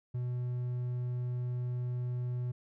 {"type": "tone", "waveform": "triangle", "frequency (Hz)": 123.47, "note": "B2", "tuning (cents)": 0, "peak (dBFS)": -30, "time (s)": [0.14, 2.52], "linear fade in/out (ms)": 10, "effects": []}